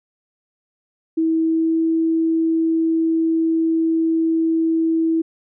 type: tone with pitch glide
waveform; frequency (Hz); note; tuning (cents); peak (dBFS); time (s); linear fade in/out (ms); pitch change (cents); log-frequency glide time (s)
sine; 323.5 to 325.6; E4 to E4; -32 to -21; -15; 1.17-5.22; 10; +11; 1.43-1.8
effects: none